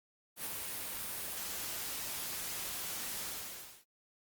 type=noise with ADSR envelope; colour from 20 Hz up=white; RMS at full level=-37 dBFS; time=0.36-3.85 s; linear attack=93 ms; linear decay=18 ms; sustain=-3 dB; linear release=620 ms; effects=Opus 32 kbps